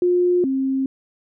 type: tone pair in turn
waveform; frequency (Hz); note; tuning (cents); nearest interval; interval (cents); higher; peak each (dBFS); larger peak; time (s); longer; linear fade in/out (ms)
sine; 356.3 / 266.9; F4 / C4; +35 / +35; perfect fourth; 500; first; -14 / -18; first; 0.02-0.44 / 0.44-0.86; neither; 2
effects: none